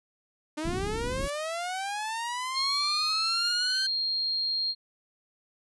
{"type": "linear sweep", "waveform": "sawtooth", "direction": "up", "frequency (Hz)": [296.6, 1564], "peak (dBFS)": -27, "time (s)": [0.57, 3.87], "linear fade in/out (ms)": 10}
{"type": "low-pass noise", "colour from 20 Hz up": "pink", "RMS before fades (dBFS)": -34, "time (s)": [0.64, 1.28], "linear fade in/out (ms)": 5, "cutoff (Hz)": 380, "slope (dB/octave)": 48}
{"type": "noise with exponential growth", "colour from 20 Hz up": "blue", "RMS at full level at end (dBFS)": -37, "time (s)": [0.84, 1.3], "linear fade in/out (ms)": 2, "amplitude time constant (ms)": 100}
{"type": "tone", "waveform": "sine", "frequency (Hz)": 4226, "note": "C8", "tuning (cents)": 16, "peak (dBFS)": -26, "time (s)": [2.53, 4.75], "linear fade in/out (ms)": 50}
{"effects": ["resampled to 24000 Hz"]}